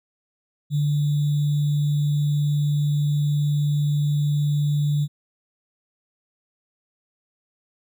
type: tone with sample-and-hold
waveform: sine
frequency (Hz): 146.83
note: D3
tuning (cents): 0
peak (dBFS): -18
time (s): 0.7-5.08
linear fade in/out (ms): 50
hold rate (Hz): 3675
effects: none